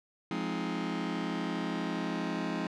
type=chord; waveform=sawtooth; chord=F minor seventh; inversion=none; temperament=just; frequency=174.61 / 209.5 / 261.9 / 314.3 Hz; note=F3 / Ab3 / C4 / Eb4; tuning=0 / +15 / +2 / +18 cents; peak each=-33 dBFS; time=0.31-2.67 s; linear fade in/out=2 ms; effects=low-pass 4000 Hz 12 dB/octave